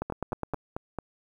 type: two click trains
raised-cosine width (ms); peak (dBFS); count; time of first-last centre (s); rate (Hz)
1; -16 / -18; 6 / 5; 0.02-0.537 / 0.1-0.987; 9.68 / 4.51
effects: 9-bit